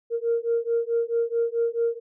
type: beating tone pair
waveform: sine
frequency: 463 / 467.6 Hz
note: A#4 / A#4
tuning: -12 / +5 cents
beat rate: 4.6 Hz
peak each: -24 dBFS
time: 0.1-2 s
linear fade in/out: 50 ms
effects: tanh soft clip ceiling -15 dBFS